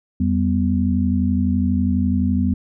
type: tone cluster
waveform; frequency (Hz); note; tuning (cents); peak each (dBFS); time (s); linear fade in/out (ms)
sine; 84.9 / 195.7 / 247.7; F2 / G3 / B3; -48 / -3 / +5; -20; 0.2-2.54; 5
effects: none